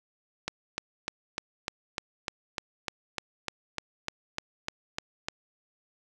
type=click train; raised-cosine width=0.2 ms; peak=-13 dBFS; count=17; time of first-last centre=0.48-5.285 s; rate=3.33 Hz; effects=none